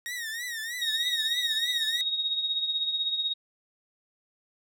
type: tone with vibrato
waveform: sawtooth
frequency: 1864.7 Hz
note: A#6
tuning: in tune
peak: -29 dBFS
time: 0.06-2.01 s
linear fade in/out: 0 ms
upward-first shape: triangle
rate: 3.2 Hz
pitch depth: 130 cents each way
type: tone with tremolo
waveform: sine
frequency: 3759 Hz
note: A#7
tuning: 14 cents sharp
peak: -23 dBFS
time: 0.81-3.34 s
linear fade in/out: 20 ms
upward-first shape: triangle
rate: 16 Hz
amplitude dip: 65%
effects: none